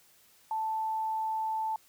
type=tone; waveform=sine; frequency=880 Hz; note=A5; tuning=in tune; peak=-29 dBFS; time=0.51-1.76 s; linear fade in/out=2 ms; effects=white hiss -62 dBFS RMS until 1.88 s